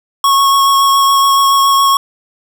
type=tone with vibrato; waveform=square; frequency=1100 Hz; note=C#6; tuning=14 cents flat; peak=-8 dBFS; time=0.24-1.97 s; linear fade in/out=2 ms; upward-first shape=sine; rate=7.1 Hz; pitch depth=13 cents each way; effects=none